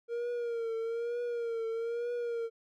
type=tone with vibrato; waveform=triangle; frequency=466.2 Hz; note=A#4; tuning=in tune; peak=-30 dBFS; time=0.08-2.5 s; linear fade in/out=50 ms; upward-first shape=triangle; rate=1.1 Hz; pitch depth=66 cents each way; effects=none